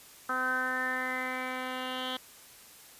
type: tone with low-pass filter sweep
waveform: 10% pulse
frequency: 256.2 Hz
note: C4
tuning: 36 cents flat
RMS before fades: -33 dBFS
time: 0.29-2.17 s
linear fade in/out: 5 ms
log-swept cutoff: 1400 to 3200 Hz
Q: 8.5
effects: white hiss -53 dBFS RMS until 2.99 s + resampled to 32000 Hz